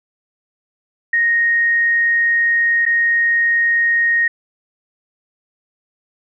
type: tone with dropouts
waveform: sine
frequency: 1864.7 Hz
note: A#6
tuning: in tune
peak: -12 dBFS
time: 1.13-4.28 s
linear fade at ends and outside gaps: 5 ms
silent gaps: 2.854-2.862 s
effects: none